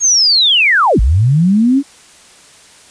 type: linear two-way sweep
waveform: sine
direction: down then up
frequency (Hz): 6645 to 46.57 to 287.8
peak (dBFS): -7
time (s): 0-1.83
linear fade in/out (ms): 50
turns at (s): 1
effects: white hiss -42 dBFS RMS until 2.9 s + resampled to 22050 Hz